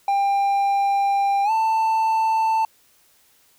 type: tone with pitch glide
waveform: triangle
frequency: 796 to 888.3 Hz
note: G5 to A5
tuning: +26 to +16 cents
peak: -15 dBFS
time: 0.08-2.65 s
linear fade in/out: 2 ms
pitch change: +190 cents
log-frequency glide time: 1.44-1.51 s
effects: white hiss -58 dBFS RMS until 3.58 s